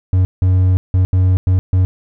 triangle tone bursts at uneven times, 92.5 Hz, F#2, in tune, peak -7 dBFS, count 6, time 0.13-0.25 / 0.42-0.77 / 0.94-1.05 / 1.13-1.37 / 1.47-1.59 / 1.73-1.85 s, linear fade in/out 0 ms, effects none

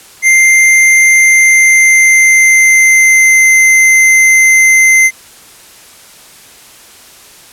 square tone with pitch glide, 2093 to 2074 Hz, C7 to C7, 0 to -16 cents, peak -4 dBFS, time 0.22-5.11 s, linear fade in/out 50 ms, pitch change -16 cents, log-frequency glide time 1.07-3.5 s, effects white hiss -37 dBFS RMS until 7.52 s + low-pass 12000 Hz 12 dB/octave

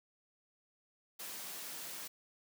white high-pass noise, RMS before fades -45 dBFS, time 1.19-2.08 s, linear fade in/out 10 ms, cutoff 150 Hz, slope 12 dB/octave, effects none

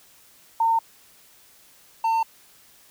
sine / triangle tone pair in turn, 909 / 902.2 Hz, A#5 / A5, -44 / +43 cents, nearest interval unison, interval 13 cents, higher first, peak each -17 dBFS, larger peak neither, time 0.6-0.79 / 2.04-2.23 s, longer neither, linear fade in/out 5 ms, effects white hiss -54 dBFS RMS until 2.9 s

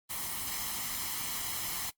white noise with comb filter, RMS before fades -36 dBFS, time 0.09-1.91 s, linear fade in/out 20 ms, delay 0.97 ms, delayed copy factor +0.55, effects noise-tail reverb RT60 0.1 s tail -21 dB re dry + Opus 32 kbps

